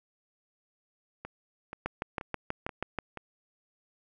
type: two click trains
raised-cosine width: 0.5 ms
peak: -24 / -16 dBFS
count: 5 / 8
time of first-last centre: 1.25-3.173 / 1.86-2.987 s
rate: 2.08 / 6.21 Hz
effects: none